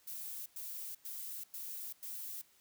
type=noise bursts; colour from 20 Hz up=violet; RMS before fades=-44 dBFS; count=5; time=0.07-2.416 s; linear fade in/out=5 ms; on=390 ms; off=99 ms; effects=white hiss -68 dBFS RMS until 2.6 s